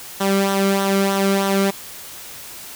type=tone with flanger; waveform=sawtooth; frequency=196 Hz; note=G3; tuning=in tune; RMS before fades=-18 dBFS; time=0.2-1.71 s; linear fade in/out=10 ms; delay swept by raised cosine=0.41 to 1.16 ms; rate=3.2 Hz; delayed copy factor=-0.6; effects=white hiss -36 dBFS RMS until 2.75 s